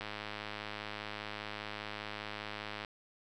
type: click train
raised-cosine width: 0.3 ms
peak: -24 dBFS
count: 299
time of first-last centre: 0.01-2.848 s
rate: 105 Hz
effects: none